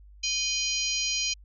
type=harmonic tone with a mistuned harmonic; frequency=820 Hz; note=G#5; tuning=22 cents flat; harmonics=3 / 4 / 5 / 6 / 7 / 8; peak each=-33 / -33 / -33 / -33 / -33 / -33 dBFS; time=0.23-1.34 s; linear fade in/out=10 ms; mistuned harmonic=4; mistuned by=-92 cents; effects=added 50 Hz sine -48 dBFS peak until 1.44 s